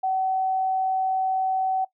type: tone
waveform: sine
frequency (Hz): 758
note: F#5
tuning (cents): +42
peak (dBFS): -21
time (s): 0.03-1.85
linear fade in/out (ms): 10
effects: noise-tail reverb RT60 0.1 s tail -18 dB re dry